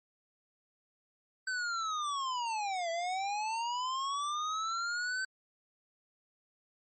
square linear two-way sweep, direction down then up, 1542 to 659.3 to 1542 Hz, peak -33 dBFS, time 1.47-5.25 s, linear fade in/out 5 ms, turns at 2.9 s, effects MP3 32 kbps

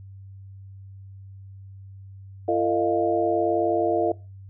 sine tone cluster, 340.7 / 449.6 / 619 / 698 Hz, F4 / A4 / D#5 / F5, -43 / +37 / -9 / -1 cents, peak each -25 dBFS, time 2.48-4.12 s, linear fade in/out 5 ms, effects noise-tail reverb RT60 0.3 s tail -21 dB re dry + added 97 Hz sine -40 dBFS peak until 4.49 s

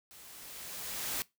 white noise with level ramp, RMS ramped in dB -54 to -34 dBFS, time 0.11-1.22 s, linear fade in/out 0 ms, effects noise-tail reverb RT60 0.2 s tail -21 dB re dry

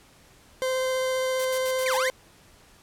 40% pulse tone with vibrato, 518 Hz, C5, 17 cents flat, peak -23 dBFS, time 0.62-2.1 s, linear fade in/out 0 ms, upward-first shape triangle, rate 15 Hz, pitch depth 8 cents each way
blue noise bursts, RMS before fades -33 dBFS, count 5, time 1.39-1.975 s, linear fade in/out 5 ms, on 61 ms, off 70 ms
40% pulse exponential two-way sweep, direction down then up, 2466 to 799 to 2236 Hz, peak -25 dBFS, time 1.86-2.09 s, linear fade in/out 2 ms, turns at 1.95 s
effects pink hiss -55 dBFS RMS until 2.82 s + low-pass 12000 Hz 12 dB/octave

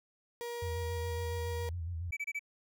35% pulse tone, 474.8 Hz, A#4, 32 cents sharp, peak -36 dBFS, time 0.41-1.69 s, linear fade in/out 0 ms
sine tone with vibrato, 84.8 Hz, E2, 50 cents sharp, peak -35 dBFS, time 0.62-2.11 s, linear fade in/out 5 ms, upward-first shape square, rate 7.2 Hz, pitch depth 68 cents each way
triangle tone bursts, 2302 Hz, D7, 35 cents flat, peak -32 dBFS, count 4, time 2.12-2.394 s, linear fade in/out 10 ms, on 49 ms, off 26 ms
effects none

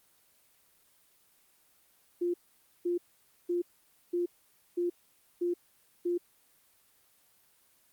sine tone bursts, 349.9 Hz, F4, 3 cents sharp, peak -27 dBFS, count 7, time 2.21-6.18 s, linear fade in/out 10 ms, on 130 ms, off 510 ms, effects white hiss -66 dBFS RMS until 7.92 s + Opus 24 kbps

